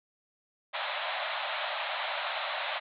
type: band-pass noise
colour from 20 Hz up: pink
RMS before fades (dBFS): -34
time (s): 0.73-2.8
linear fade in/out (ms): 20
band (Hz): 570 to 4000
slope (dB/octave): 96
effects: none